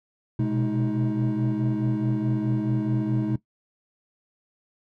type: tone cluster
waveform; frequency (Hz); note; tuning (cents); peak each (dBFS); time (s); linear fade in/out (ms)
triangle; 122.8 / 127.5 / 210.8 / 315.7; B2 / C3 / G#3 / D#4; -9 / -44 / +26 / +25; -25; 0.39-3.36; 5
effects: noise-tail reverb RT60 0.1 s tail -18 dB re dry + tanh soft clip ceiling -14 dBFS